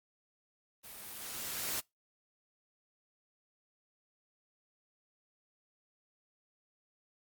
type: noise with level ramp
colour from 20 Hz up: white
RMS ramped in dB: -50 to -35 dBFS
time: 0.83-1.81 s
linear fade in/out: 20 ms
effects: noise-tail reverb RT60 0.2 s tail -26 dB re dry + Opus 32 kbps